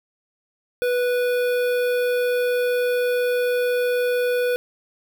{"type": "tone with notch filter", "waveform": "square", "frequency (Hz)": 492.1, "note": "B4", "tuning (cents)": -6, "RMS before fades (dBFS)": -21, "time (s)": [0.82, 4.56], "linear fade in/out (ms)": 0, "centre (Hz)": 6700, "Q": 0.62, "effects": []}